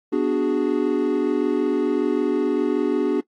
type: chord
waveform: triangle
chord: G# half-diminished seventh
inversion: first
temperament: equal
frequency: 246.9 / 293.7 / 370 / 415.3 Hz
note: B3 / D4 / F#4 / G#4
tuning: 0 / 0 / 0 / 0 cents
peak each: -24 / -20 / -21 / -23 dBFS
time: 0.12-3.21 s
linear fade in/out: 10 ms
effects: noise-tail reverb RT60 0.1 s tail -20 dB re dry + AAC 32 kbps